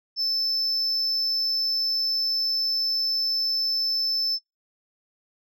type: tone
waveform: sine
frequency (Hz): 5274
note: E8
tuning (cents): 0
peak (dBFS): -20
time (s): 0.16-4.39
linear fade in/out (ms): 50
effects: noise-tail reverb RT60 0.2 s tail -23 dB re dry + tanh soft clip ceiling -21 dBFS